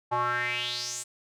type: tone with band-pass filter sweep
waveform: square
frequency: 121.7 Hz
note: B2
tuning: 25 cents flat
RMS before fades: -30 dBFS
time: 0.11-1.04 s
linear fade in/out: 20 ms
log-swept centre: 870 to 8400 Hz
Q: 5.1
effects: none

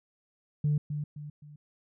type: tone with echo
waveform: sine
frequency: 148.2 Hz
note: D3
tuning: 16 cents sharp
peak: -22 dBFS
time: 0.64-0.78 s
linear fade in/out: 5 ms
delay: 260 ms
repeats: 3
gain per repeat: -8 dB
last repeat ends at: 1.56 s
effects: tanh soft clip ceiling -20 dBFS

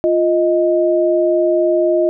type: tone pair together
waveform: sine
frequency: 349.2 / 625.4 Hz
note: F4 / D#5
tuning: 0 / +9 cents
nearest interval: minor seventh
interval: 1009 cents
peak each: -14 dBFS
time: 0.04-2.09 s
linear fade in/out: 0 ms
effects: none

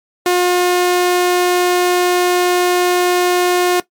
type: tone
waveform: sawtooth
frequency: 357.8 Hz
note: F4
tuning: 42 cents sharp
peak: -7 dBFS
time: 0.26-3.8 s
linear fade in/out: 2 ms
effects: noise-tail reverb RT60 0.1 s tail -17 dB re dry + MP3 96 kbps

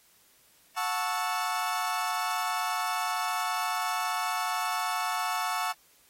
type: chord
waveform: 35% pulse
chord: F# minor seventh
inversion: none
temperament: equal with one note detuned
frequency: 727.7 / 880 / 1108.7 / 1318.5 Hz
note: F#5 / A5 / C#6 / E6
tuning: -29 / 0 / 0 / 0 cents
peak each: -32 dBFS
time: 0.76-5.73 s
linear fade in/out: 20 ms
effects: white hiss -62 dBFS RMS until 6.09 s + AAC 48 kbps

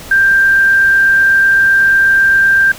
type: tone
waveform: sine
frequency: 1582 Hz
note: G6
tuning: 15 cents sharp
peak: -6 dBFS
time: 0.11-2.72 s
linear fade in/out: 5 ms
effects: pink hiss -31 dBFS RMS until 2.78 s

